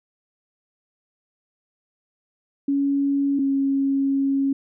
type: tone pair in turn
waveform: sine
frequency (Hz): 279.5 / 274.1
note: C#4 / C#4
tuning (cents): +14 / -19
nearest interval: unison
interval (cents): 33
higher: first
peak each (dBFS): -18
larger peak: neither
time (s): 2.68-3.39 / 3.39-4.53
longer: second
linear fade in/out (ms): 5
effects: none